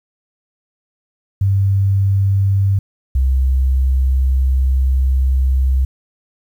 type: tone pair in turn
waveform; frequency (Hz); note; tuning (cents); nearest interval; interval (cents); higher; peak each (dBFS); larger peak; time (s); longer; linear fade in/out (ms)
sine; 98 / 65.52; G2 / C2; 0 / +3; perfect fifth; 697; first; -11; neither; 1.41-2.79 / 3.15-5.85; second; 5
effects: 8-bit